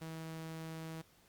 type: tone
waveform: sawtooth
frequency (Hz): 161.3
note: E3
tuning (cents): -37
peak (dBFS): -39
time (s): 0.01-1.02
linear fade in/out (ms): 10
effects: pink hiss -67 dBFS RMS until 1.28 s + Opus 48 kbps